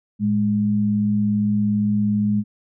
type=tone pair together; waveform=sine; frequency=110 / 207.5 Hz; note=A2 / G#3; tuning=0 / -1 cents; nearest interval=major seventh; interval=1099 cents; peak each=-25 / -17 dBFS; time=0.19-2.44 s; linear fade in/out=50 ms; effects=none